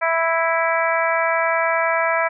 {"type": "harmonic tone", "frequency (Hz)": 329.6, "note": "E4", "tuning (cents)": 0, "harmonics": [2, 3, 4, 5, 6, 7], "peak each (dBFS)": [-21, -23, -24, -25, -26, -26], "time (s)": [0.01, 2.29], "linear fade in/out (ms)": 20, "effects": []}